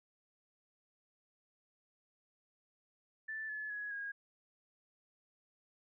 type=tone with pitch steps; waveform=sine; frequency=1760 / 1717.8 / 1676.6 / 1636.5 Hz; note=A6 / A6 / G#6 / G#6; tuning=0 / -42 / +16 / -26 cents; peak=-39 dBFS; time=3.28-4.12 s; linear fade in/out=10 ms; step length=210 ms; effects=none